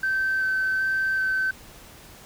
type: tone with vibrato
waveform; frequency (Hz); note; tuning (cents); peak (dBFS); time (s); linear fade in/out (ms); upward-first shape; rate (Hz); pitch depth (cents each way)
sine; 1543; G6; -28; -20; 0.03-1.51; 5; square; 1.3; 8
effects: tanh soft clip ceiling -18 dBFS + pink hiss -47 dBFS RMS until 2.25 s